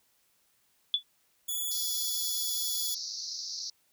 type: tone with exponential decay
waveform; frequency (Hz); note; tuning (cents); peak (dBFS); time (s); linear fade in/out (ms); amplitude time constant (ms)
sine; 3446; A7; -37; -19; 0.94-1.03; 1; 19
type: tone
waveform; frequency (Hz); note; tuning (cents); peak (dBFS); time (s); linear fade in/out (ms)
5% pulse; 3417; G#7; +49; -23; 1.48-2.95; 10
type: band-pass noise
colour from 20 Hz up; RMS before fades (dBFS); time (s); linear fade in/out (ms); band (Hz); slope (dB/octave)
white; -38; 1.71-3.7; 5; 4200 to 6000; 96
effects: white hiss -70 dBFS RMS until 3.92 s